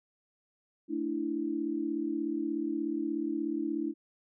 sine chord, A suspended fourth, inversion none, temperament just, 220 / 293.3 / 330 Hz, A3 / D4 / E4, 0 / -2 / +2 cents, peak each -39 / -33 / -33 dBFS, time 0.88-3.94 s, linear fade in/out 50 ms, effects none

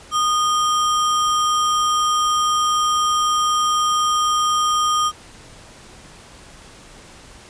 sine tone with sample-and-hold, 1228 Hz, D#6, 23 cents flat, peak -15 dBFS, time 0.11-5.12 s, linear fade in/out 50 ms, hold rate 4410 Hz, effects pink hiss -43 dBFS RMS until 7.49 s + resampled to 22050 Hz

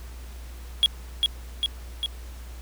triangle tone with echo, 3322 Hz, G#7, in tune, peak -13 dBFS, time 0.83-0.86 s, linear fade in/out 0 ms, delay 400 ms, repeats 3, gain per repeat -3 dB, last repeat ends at 2.06 s, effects added 60 Hz sine -37 dBFS peak until 2.61 s + pink hiss -49 dBFS RMS until 2.61 s

